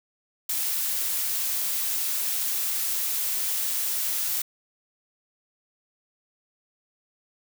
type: noise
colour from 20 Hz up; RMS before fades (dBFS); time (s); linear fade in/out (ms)
blue; -27; 0.49-4.42; 5
effects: none